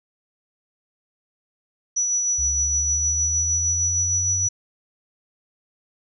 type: tone with tremolo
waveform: sine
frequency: 5900 Hz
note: F#8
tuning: 6 cents flat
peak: -18 dBFS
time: 1.96-4.49 s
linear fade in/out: 10 ms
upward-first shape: sine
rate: 6.5 Hz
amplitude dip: 30%
type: linear sweep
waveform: sine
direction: up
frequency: 72.6 to 96.8 Hz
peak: -27 dBFS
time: 2.38-4.48 s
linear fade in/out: 10 ms
effects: none